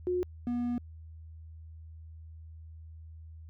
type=tone pair in turn; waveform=sine / triangle; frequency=360.8 / 241.9 Hz; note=F#4 / B3; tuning=-44 / -36 cents; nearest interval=perfect fifth; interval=692 cents; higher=first; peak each=-27 dBFS; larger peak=neither; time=0.07-0.23 / 0.47-0.78 s; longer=second; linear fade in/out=0 ms; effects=added 80 Hz sine -45 dBFS peak until 3.49 s